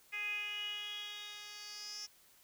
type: tone with band-pass filter sweep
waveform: 10% pulse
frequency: 415.3 Hz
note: G#4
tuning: in tune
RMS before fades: -43 dBFS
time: 0.12-2.07 s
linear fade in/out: 20 ms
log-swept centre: 2300 to 5400 Hz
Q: 9.5
effects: white hiss -65 dBFS RMS until 2.43 s